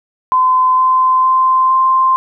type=tone with pitch steps; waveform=sine; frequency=1025 / 1032.1 / 1039.3 / 1046.5 Hz; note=C6 / C6 / C6 / C6; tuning=-36 / -24 / -12 / 0 cents; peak=-8 dBFS; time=0.32-2.16 s; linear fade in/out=0 ms; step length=460 ms; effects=none